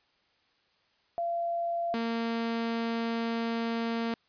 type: tone pair in turn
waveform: sine / sawtooth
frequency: 684 / 230.1 Hz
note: F5 / A#3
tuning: -36 / -22 cents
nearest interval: octave + perfect fifth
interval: 1886 cents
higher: first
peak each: -28 / -25 dBFS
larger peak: second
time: 1.18-1.94 / 1.94-4.14 s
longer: second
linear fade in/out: 0 ms
effects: white hiss -69 dBFS RMS until 4.28 s + resampled to 11025 Hz